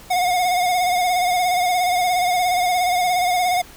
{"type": "tone with vibrato", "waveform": "square", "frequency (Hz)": 721, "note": "F#5", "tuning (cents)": -45, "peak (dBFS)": -17, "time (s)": [0.1, 3.62], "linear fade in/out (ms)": 10, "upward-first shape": "sine", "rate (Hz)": 17, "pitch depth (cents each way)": 45, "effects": ["pink hiss -43 dBFS RMS until 3.76 s"]}